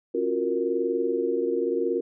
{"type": "chord", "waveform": "sine", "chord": "Gb major seventh", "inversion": "second", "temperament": "equal with one note detuned", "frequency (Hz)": [272.7, 349.2, 370, 466.2], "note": ["Db4", "F4", "Gb4", "Bb4"], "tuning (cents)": [-28, 0, 0, 0], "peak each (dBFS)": [-32, -28, -29, -26], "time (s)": [0.14, 2.01], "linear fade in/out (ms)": 10, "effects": []}